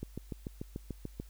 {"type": "click train", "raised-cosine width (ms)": 3, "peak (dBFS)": -25, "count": 9, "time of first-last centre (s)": [0.03, 1.2], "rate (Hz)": 6.84, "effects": ["added 50 Hz sine -50 dBFS peak until 1.29 s", "white hiss -64 dBFS RMS until 1.29 s"]}